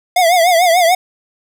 square tone with vibrato, 696 Hz, F5, 6 cents flat, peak -9 dBFS, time 0.16-0.95 s, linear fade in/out 5 ms, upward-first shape triangle, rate 6.8 Hz, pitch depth 130 cents each way, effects none

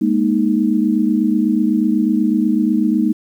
sine chord, Ab suspended second, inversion none, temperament equal with one note detuned, 207.7 / 235.8 / 311.1 Hz, Ab3 / Bb3 / Eb4, 0 / +20 / 0 cents, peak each -17 dBFS, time 0.01-3.13 s, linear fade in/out 10 ms, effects 8-bit

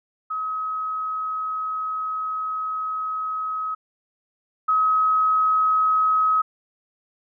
sine tone pair in turn, 1274 / 1274 Hz, D#6 / D#6, +41 / +41 cents, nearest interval unison, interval 0 cents, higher neither, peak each -24 / -16 dBFS, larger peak second, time 0.3-3.75 / 4.68-6.42 s, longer first, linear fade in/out 10 ms, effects none

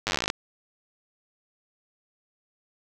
slowing click train, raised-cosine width 0.2 ms, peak -8 dBFS, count 17, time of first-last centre 0.07-0.301 s, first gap 9 ms, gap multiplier 1.06, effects none

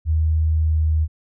sine tone with pitch glide, 79 to 78.32 Hz, D#2 to D#2, +27 to +12 cents, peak -15 dBFS, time 0.05-1.08 s, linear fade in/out 50 ms, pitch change -15 cents, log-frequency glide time 0.59-0.85 s, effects none

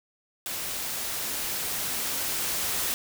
white noise with level ramp, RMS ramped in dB -33 to -28 dBFS, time 0.46-2.94 s, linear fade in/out 0 ms, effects none

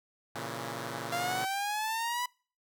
5% pulse chord, A# diminished, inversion none, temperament equal with one note detuned, 116.54 / 137.87 / 164.81 Hz, A#2 / C#3 / E3, 0 / -9 / 0 cents, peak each -28 / -29 / -31 dBFS, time 0.35-1.45 s, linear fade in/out 5 ms
sawtooth exponential sweep, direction up, 688 to 994 Hz, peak -27 dBFS, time 1.12-2.26 s, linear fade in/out 5 ms
effects noise-tail reverb RT60 0.4 s tail -25 dB re dry

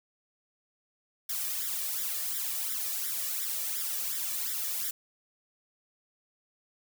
blue noise with flanger, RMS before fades -33 dBFS, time 1.29-4.91 s, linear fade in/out 5 ms, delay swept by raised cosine 0.55 to 1.75 ms, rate 2.8 Hz, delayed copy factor +1, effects none

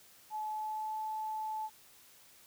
sine tone with pitch glide, 859 to 868.5 Hz, A5 to A5, -42 to -23 cents, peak -35 dBFS, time 0.3-1.7 s, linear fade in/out 50 ms, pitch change +19 cents, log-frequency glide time 0.5-0.97 s, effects white hiss -60 dBFS RMS until 2.46 s

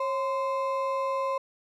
triangle ring-modulated tone, 788 Hz, G5, 9 cents sharp, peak -21 dBFS, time 0-1.38 s, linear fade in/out 5 ms, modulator 245 Hz, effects none

